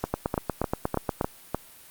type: two click trains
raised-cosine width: 1 ms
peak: -11 / -10 dBFS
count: 6 / 10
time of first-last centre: 0.04-1.546 / 0.14-1.211 s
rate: 3.32 / 8.4 Hz
effects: white hiss -50 dBFS RMS until 1.9 s + Opus 48 kbps